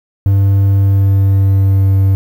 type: tone with pitch glide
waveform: triangle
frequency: 98.4 to 96.82 Hz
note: G2 to G2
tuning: +7 to -21 cents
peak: -5 dBFS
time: 0.26-2.15 s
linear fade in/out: 0 ms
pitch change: -28 cents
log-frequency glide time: 0.74-1.91 s
effects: 7-bit